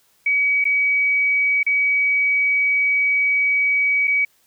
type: tone with dropouts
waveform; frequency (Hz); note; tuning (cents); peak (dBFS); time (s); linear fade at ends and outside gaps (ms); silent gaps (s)
sine; 2270; C#7; +41; -15; 0.26-4.25; 5; 0.642-0.652 / 1.631-1.664 / 4.073-4.077
effects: white hiss -60 dBFS RMS until 4.46 s